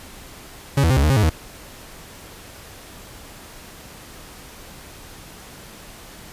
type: tone with pitch steps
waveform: 40% pulse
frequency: 139.1 / 81.7 / 131.3 / 69.7 / 76.6 / 134.9 / 106.2 / 79.4 Hz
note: C#3 / E2 / C3 / C#2 / D#2 / C#3 / G#2 / D#2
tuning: +6 / -15 / +6 / +10 / -27 / -47 / +39 / +36 cents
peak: -13 dBFS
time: 0.77-1.298 s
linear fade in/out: 5 ms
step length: 66 ms
effects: pink hiss -41 dBFS RMS until 6.32 s + resampled to 32000 Hz